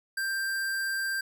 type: tone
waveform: square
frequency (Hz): 1579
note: G6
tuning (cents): +12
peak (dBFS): -29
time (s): 0.17-1.21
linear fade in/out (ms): 5
effects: none